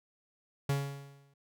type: tone with exponential decay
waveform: 45% pulse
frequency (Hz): 140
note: C#3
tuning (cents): +18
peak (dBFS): -26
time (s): 0.69-1.34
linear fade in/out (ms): 5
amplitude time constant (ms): 140
effects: none